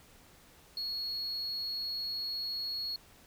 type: tone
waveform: triangle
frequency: 4331 Hz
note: C#8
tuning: 41 cents flat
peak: -32 dBFS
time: 0.77-2.96 s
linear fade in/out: 2 ms
effects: tanh soft clip ceiling -28 dBFS + pink hiss -59 dBFS RMS until 3.26 s